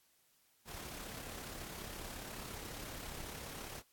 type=noise with amplitude modulation; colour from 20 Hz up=pink; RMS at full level=-45 dBFS; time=0.65-3.83 s; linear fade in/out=50 ms; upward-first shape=sine; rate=34.5 Hz; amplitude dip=40%; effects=white hiss -72 dBFS RMS until 3.92 s + AAC 64 kbps